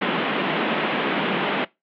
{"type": "band-pass noise", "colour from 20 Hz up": "pink", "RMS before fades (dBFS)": -23, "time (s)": [0.01, 1.65], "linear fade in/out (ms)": 10, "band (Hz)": [170, 3300], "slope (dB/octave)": 48, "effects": ["noise-tail reverb RT60 0.2 s tail -21 dB re dry", "MP3 96 kbps"]}